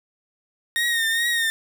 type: tone with vibrato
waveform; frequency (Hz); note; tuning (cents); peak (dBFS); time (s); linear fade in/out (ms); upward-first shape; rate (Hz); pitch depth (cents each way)
30% pulse; 1849; A#6; -15; -17; 0.76-1.5; 0; triangle; 2.4; 58
effects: none